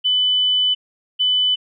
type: tone pair in turn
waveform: sine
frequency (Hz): 3000 / 3000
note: F#7 / F#7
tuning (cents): +23 / +23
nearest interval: unison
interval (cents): 0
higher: neither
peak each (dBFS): -14 / -14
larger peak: neither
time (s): 0.04-0.75 / 1.19-1.56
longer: first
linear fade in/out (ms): 20
effects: none